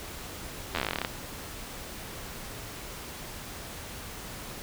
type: slowing click train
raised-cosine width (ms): 0.3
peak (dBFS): -12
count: 16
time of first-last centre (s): 0.75-1.049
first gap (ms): 11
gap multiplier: 1.08
effects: pink hiss -41 dBFS RMS until 4.62 s